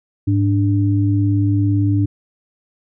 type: tone pair together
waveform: sine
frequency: 103.84 / 293.7 Hz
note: G#2 / D4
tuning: 0 / 0 cents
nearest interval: octave + tritone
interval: 1800 cents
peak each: -14 / -18 dBFS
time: 0.27-2.06 s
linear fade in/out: 10 ms
effects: none